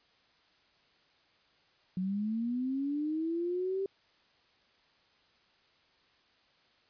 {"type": "linear sweep", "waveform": "sine", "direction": "up", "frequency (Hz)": [181.1, 393.3], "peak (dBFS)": -30, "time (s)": [1.97, 3.86], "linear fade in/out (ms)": 2, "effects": ["white hiss -67 dBFS RMS until 6.89 s", "resampled to 11025 Hz"]}